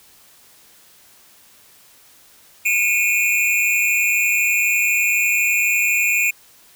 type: tone with amplitude modulation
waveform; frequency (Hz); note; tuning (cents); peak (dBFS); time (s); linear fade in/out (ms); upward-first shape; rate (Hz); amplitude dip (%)
square; 2438; D#7; -36; -12; 2.65-6.31; 10; sine; 212; 90
effects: white hiss -50 dBFS RMS until 6.75 s